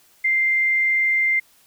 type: tone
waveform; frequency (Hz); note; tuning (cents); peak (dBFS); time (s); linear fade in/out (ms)
sine; 2093; C7; 0; -16; 0.24-1.4; 10
effects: white hiss -56 dBFS RMS until 1.66 s